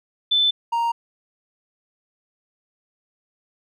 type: tone pair in turn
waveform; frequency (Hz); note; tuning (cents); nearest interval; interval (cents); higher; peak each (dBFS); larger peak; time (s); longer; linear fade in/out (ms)
sine / triangle; 3520 / 932.3; A7 / A#5; 0 / 0; octave + major seventh; 2300; first; -15 / -17; first; 0.31-0.51 / 0.72-0.92; neither; 10
effects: none